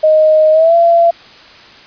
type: tone with pitch glide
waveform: sine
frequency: 622.3 to 678.6 Hz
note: D#5 to F5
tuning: 0 to -50 cents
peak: -5 dBFS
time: 0.03-1.11 s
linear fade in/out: 10 ms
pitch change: +150 cents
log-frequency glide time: 0.52-0.75 s
effects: white hiss -38 dBFS RMS until 1.86 s + resampled to 11025 Hz